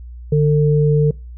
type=tone pair together; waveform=sine; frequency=148.62 / 450 Hz; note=D3 / A4; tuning=+21 / +39 cents; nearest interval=octave + perfect fifth; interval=1918 cents; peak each=-12 / -16 dBFS; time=0.32-1.11 s; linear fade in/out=5 ms; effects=noise-tail reverb RT60 0.3 s tail -24 dB re dry + added 60 Hz sine -31 dBFS peak until 1.37 s